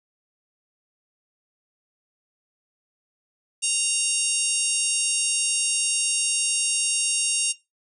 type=harmonic tone; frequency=929 Hz; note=A#5; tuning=6 cents flat; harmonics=3 / 4 / 5 / 6 / 7 / 8 / 9 / 10; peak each=-27 / -34 / -36 / -31 / -30 / -32 / -28 / -27 dBFS; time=3.62-7.53 s; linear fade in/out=20 ms; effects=noise-tail reverb RT60 0.2 s tail -17 dB re dry